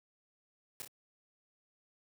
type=noise with echo; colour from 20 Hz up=white; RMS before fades=-42 dBFS; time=0.8-0.82 s; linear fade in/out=0 ms; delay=28 ms; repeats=2; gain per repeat=-5 dB; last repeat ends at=0.876 s; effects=high-pass 80 Hz 12 dB/octave